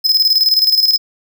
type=tone with tremolo; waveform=square; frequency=5100 Hz; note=D#8; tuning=42 cents sharp; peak=-8 dBFS; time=0.04-0.98 s; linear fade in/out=20 ms; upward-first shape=square; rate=19 Hz; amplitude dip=60%; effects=none